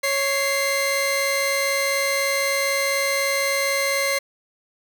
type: tone pair together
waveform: sawtooth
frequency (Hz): 553 / 2088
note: C#5 / C7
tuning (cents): -4 / -4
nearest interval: octave + major seventh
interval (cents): 2300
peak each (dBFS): -19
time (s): 0.03-4.19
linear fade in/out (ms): 10
effects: none